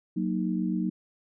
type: chord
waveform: sine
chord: D# minor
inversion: first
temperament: equal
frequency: 185 / 233.1 / 311.1 Hz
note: F#3 / A#3 / D#4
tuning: 0 / 0 / 0 cents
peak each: -28 / -31 / -31 dBFS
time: 0.16-0.9 s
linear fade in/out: 10 ms
effects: none